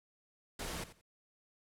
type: noise with echo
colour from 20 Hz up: pink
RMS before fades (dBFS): -41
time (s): 0.59-0.84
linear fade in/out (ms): 5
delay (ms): 87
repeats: 2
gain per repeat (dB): -14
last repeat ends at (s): 1.014
effects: low-pass 12000 Hz 12 dB/octave